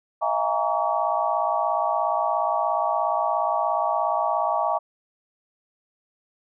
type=tone cluster; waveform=sine; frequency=637 / 694 / 820 / 927 / 1133 Hz; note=D#5 / F5 / G#5 / A#5 / C#6; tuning=+41 / -11 / -22 / -10 / +37 cents; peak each=-27 dBFS; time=0.21-4.79 s; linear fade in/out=20 ms; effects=none